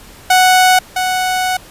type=tone pair in turn; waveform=sawtooth; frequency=740 / 740 Hz; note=F#5 / F#5; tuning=0 / 0 cents; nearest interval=unison; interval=0 cents; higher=neither; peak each=-3 / -10 dBFS; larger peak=first; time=0.3-0.79 / 0.96-1.57 s; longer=second; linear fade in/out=5 ms; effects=pink hiss -39 dBFS RMS until 1.7 s + resampled to 32000 Hz